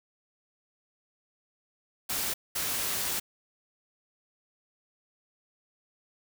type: noise bursts at uneven times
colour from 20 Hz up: white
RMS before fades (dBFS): -31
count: 2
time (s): 2.09-2.34 / 2.55-3.2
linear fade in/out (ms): 10
effects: none